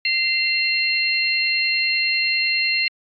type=tone cluster; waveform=sine; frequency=2086 / 2731 / 4198 Hz; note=C7 / F7 / C8; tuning=-6 / -39 / +5 cents; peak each=-22 dBFS; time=0.05-2.88 s; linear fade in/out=2 ms; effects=AAC 64 kbps